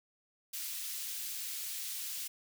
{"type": "high-pass noise", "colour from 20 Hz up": "white", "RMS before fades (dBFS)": -40, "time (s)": [0.53, 2.28], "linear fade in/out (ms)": 10, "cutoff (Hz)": 2700, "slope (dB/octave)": 12, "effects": []}